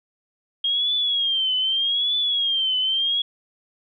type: tone with vibrato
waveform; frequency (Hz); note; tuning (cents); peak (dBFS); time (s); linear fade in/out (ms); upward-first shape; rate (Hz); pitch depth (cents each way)
sine; 3240; G#7; -43; -19; 0.64-3.22; 5; triangle; 0.82; 130
effects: none